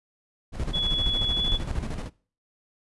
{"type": "noise with tremolo", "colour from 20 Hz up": "brown", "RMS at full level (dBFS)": -27, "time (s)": [0.52, 2.1], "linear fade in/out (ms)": 50, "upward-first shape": "square", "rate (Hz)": 13, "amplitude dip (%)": 55}
{"type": "tone with pitch glide", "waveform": "sine", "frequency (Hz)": [3391, 3419], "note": ["G#7", "G#7"], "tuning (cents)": [35, 50], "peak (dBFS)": -24, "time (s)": [0.73, 1.58], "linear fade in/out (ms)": 20, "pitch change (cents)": 15, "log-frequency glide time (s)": [1.34, 1.42]}
{"effects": ["noise-tail reverb RT60 0.4 s tail -21 dB re dry", "resampled to 24000 Hz"]}